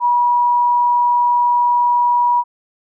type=tone; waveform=sine; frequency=967 Hz; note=B5; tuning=37 cents flat; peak=-11 dBFS; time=0-2.44 s; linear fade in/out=50 ms; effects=none